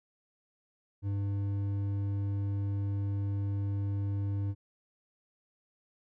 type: tone with hard clipping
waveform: triangle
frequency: 100 Hz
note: G2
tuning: 35 cents sharp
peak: -31 dBFS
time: 1.02-4.55 s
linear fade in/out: 50 ms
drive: 10 dB
effects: none